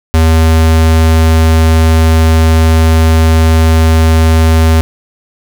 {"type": "tone", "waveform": "square", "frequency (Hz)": 80.6, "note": "E2", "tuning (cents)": -38, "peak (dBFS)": -5, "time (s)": [0.14, 4.81], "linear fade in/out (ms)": 0, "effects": []}